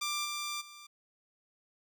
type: tone with level steps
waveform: 10% pulse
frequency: 1184 Hz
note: D6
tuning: 14 cents sharp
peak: -24 / -27 / -41 dBFS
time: 0.01-0.87 s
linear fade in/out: 10 ms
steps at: 0.24 / 0.6 s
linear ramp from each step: 20 ms
effects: none